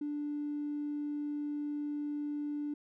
triangle tone with tanh clipping, 293.7 Hz, D4, in tune, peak -33 dBFS, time 0.01-2.74 s, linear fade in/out 5 ms, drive 1 dB, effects none

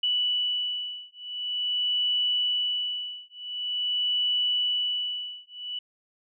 sine beating tone pair, 2960 / 2960.46 Hz, F#7 / F#7, 0 / 0 cents, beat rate 0.46 Hz, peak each -28 dBFS, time 0.03-5.79 s, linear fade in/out 5 ms, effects none

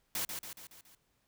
white noise with echo, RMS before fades -35 dBFS, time 0.15-0.25 s, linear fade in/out 2 ms, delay 140 ms, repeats 5, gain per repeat -5 dB, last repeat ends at 0.95 s, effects pink hiss -75 dBFS RMS until 1.27 s

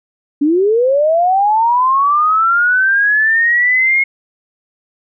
sine linear sweep, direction up, 277.2 to 2168 Hz, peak -9 dBFS, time 0.41-4.04 s, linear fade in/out 10 ms, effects none

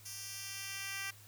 10% pulse tone with high-pass filter sweep, 392 Hz, G4, in tune, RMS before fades -43 dBFS, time 0.05-1.11 s, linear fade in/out 10 ms, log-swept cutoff 5800 to 2000 Hz, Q 1, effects added 103 Hz sine -58 dBFS peak until 1.27 s + white hiss -59 dBFS RMS until 1.27 s

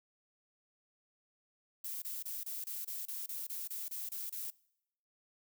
violet noise bursts, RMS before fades -41 dBFS, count 13, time 1.84-4.504 s, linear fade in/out 5 ms, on 180 ms, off 27 ms, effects noise-tail reverb RT60 0.8 s tail -24 dB re dry

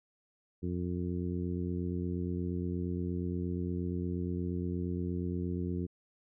harmonic tone, 88.5 Hz, F2, 23 cents sharp, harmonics 1 / 2 / 3 / 4 / 5, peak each -36 / -36 / -39 / -40 / -47 dBFS, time 0.62-5.87 s, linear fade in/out 20 ms, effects none

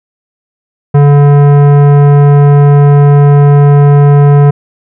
sine tone with tanh clipping, 143.7 Hz, D3, 37 cents flat, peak -3 dBFS, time 0.94-4.51 s, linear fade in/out 10 ms, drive 16 dB, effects none

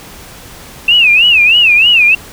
sine tone with vibrato, 2651 Hz, E7, 9 cents sharp, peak -4 dBFS, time 0.88-2.15 s, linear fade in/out 5 ms, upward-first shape sine, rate 3.2 Hz, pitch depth 180 cents each way, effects pink hiss -33 dBFS RMS until 2.32 s

